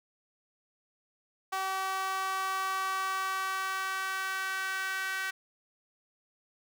sawtooth tone with high-pass filter sweep, 381.8 Hz, G4, 46 cents flat, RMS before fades -33 dBFS, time 1.52-5.31 s, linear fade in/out 10 ms, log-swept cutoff 930 to 1600 Hz, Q 3.5, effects none

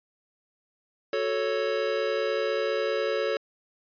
square chord, F# minor, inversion none, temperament equal, 370 / 440 / 554.4 Hz, F#4 / A4 / C#5, 0 / 0 / 0 cents, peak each -34 / -29 / -29 dBFS, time 1.13-3.37 s, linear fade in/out 2 ms, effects resampled to 11025 Hz

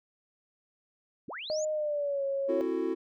sine linear sweep, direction up, 120 to 7160 Hz, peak -37 dBFS, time 1.28-1.65 s, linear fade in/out 5 ms
sine tone with pitch glide, 617 to 549.7 Hz, D#5 to C#5, -15 to -15 cents, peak -28 dBFS, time 1.5-2.61 s, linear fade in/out 0 ms, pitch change -200 cents, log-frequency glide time 1.72-2.24 s
triangle chord, F# half-diminished seventh, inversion second, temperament just, 266.4 / 333 / 370 / 444 Hz, C4 / E4 / F#4 / A4, +31 / +18 / 0 / +16 cents, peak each -35 / -30 / -30 / -34 dBFS, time 2.48-2.95 s, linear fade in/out 20 ms
effects none

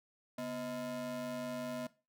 square ring-modulated tone, 192.7 Hz, G3, 29 cents flat, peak -36 dBFS, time 0.38-1.87 s, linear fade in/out 5 ms, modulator 438 Hz, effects noise-tail reverb RT60 0.3 s tail -18 dB re dry

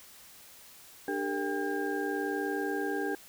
sine tone cluster, 296 / 396.8 / 456.7 / 797 / 1608 Hz, D4 / G4 / A#4 / G5 / G6, +14 / +21 / -36 / +28 / +44 cents, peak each -35 / -34 / -38 / -38 / -37 dBFS, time 1.08-3.15 s, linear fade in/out 2 ms, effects white hiss -53 dBFS RMS until 3.28 s

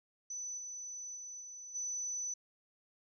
sine tone with level steps, 5990 Hz, F#8, 20 cents sharp, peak -39 / -42 / -44 / -46 / -36 dBFS, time 0.3-2.34 s, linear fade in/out 5 ms, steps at 0.57 / 1.15 / 1.4 / 1.74 s, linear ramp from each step 20 ms, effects none

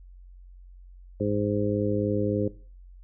harmonic tone, 103.5 Hz, G#2, 5 cents flat, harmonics 1 / 2 / 3 / 4 / 5, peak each -30 / -30 / -30 / -30 / -30 dBFS, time 1.2-2.48 s, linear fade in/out 5 ms, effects noise-tail reverb RT60 0.4 s tail -18 dB re dry + added 45 Hz sine -45 dBFS peak until 3.03 s

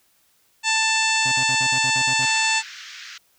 harmonic tone, 885 Hz, A5, 10 cents sharp, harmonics 1 / 2 / 3 / 4 / 5 / 6 / 7 / 8 / 9, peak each -25 / -25 / -22 / -28 / -27 / -33 / -33 / -28 / -32 dBFS, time 0.63-2.63 s, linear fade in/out 50 ms
30% pulse tone bursts, 130.81 Hz, C3, in tune, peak -28 dBFS, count 9, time 1.25-2.258 s, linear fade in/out 10 ms, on 72 ms, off 45 ms
pink band-pass noise, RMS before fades -39 dBFS, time 2.22-3.18 s, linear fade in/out 5 ms, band 1400 to 6400 Hz, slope 48 dB/octave
effects white hiss -62 dBFS RMS until 3.38 s

